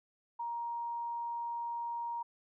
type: tone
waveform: sine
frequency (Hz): 940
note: A#5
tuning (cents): +14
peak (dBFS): -35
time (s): 0.39-2.23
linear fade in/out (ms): 10
effects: none